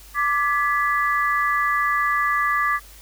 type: chord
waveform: sine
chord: G# diminished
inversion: second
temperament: equal with one note detuned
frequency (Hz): 1174.7 / 1690.3 / 1975.5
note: D6 / G#6 / B6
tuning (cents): 0 / +30 / 0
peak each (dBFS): -20 / -24 / -25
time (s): 0.14-2.8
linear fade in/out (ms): 50
effects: added 50 Hz sine -45 dBFS peak until 3.01 s + white hiss -47 dBFS RMS until 3.01 s